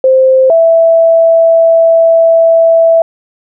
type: tone pair in turn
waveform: sine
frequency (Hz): 523.3 / 659.8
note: C5 / E5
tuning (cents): 0 / +1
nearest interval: major third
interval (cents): 401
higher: second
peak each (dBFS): -3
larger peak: neither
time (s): 0.04-0.5 / 0.5-3.02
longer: second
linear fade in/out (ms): 2
effects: none